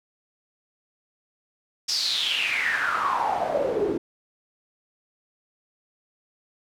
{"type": "noise with band-pass filter sweep", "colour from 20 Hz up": "pink", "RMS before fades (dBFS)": -25, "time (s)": [1.88, 3.98], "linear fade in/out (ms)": 10, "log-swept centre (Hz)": [5400, 340], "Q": 7.7, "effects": []}